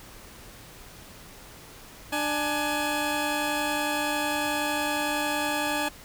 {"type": "tone pair together", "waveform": "15% pulse", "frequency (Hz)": [297.3, 841], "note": ["D4", "G#5"], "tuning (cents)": [21, 22], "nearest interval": "octave + tritone", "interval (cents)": 1801, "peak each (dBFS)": -22, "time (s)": [2.12, 5.89], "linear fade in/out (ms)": 10, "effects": ["pink hiss -47 dBFS RMS until 6.04 s"]}